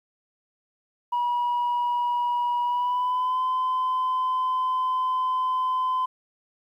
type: tone with pitch glide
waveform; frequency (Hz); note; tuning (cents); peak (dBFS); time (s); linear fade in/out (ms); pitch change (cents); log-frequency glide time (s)
sine; 967 to 1022.7; B5 to C6; -37 to -40; -20; 1.12-6.06; 10; +97; 2.63-3.41
effects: tanh soft clip ceiling -20 dBFS + 10-bit